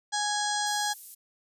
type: harmonic tone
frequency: 830.6 Hz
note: G#5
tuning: in tune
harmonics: 1 / 2 / 4 / 5 / 6 / 7 / 8 / 9 / 10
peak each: -30 / -33 / -36 / -37 / -38 / -38 / -39 / -40 / -40 dBFS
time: 0.12-0.94 s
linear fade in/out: 20 ms
type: high-pass noise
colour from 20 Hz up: white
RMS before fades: -44 dBFS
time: 0.66-1.15 s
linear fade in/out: 10 ms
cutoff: 8900 Hz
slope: 12 dB/octave
effects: resampled to 32000 Hz